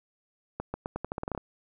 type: accelerating click train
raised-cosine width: 1 ms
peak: -18 dBFS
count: 12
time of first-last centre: 0.6-1.377 s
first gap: 140 ms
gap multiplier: 0.85
effects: none